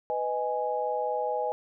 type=chord; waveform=sine; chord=G# minor; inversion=first; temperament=just; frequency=498.4 / 623 / 830.6 Hz; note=B4 / D#5 / G#5; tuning=+16 / +2 / 0 cents; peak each=-31 / -32 / -30 dBFS; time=0.1-1.52 s; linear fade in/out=0 ms; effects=none